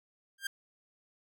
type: tone with exponential growth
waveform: sawtooth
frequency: 1595 Hz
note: G6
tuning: 30 cents sharp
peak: -26 dBFS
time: 0.38-0.47 s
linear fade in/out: 5 ms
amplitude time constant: 19 ms
effects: none